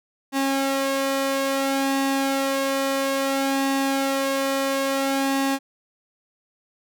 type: tone with flanger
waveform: sawtooth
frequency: 272.2 Hz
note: C#4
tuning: 31 cents flat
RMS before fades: -23 dBFS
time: 0.32-5.59 s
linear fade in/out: 50 ms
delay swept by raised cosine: 1.1 to 2.03 ms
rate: 0.59 Hz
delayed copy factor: +0.5
effects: none